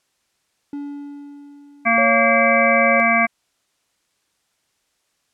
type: tone with exponential decay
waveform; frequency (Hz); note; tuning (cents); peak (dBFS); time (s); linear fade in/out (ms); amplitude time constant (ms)
triangle; 286.3; D4; -44; -23; 0.73-2.94; 2; 480
type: harmonic tone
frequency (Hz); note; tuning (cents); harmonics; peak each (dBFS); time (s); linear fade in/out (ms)
230; A#3; -23; 1 / 3 / 5 / 7 / 9 / 10; -22 / -19 / -21 / -23 / -20 / -19; 1.85-3.27; 20
type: tone with pitch glide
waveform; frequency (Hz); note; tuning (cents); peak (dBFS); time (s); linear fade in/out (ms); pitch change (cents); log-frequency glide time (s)
sine; 556 to 552.2; C#5 to C#5; +5 to -7; -19; 1.98-3; 0; -12; 2.18-2.38
effects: white hiss -68 dBFS RMS until 5.33 s + low-pass 9000 Hz 12 dB/octave